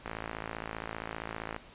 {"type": "click train", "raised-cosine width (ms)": 0.5, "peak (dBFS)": -21, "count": 84, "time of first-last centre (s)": [0.06, 1.564], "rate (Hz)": 55.2, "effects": ["pink hiss -53 dBFS RMS until 1.74 s", "resampled to 8000 Hz"]}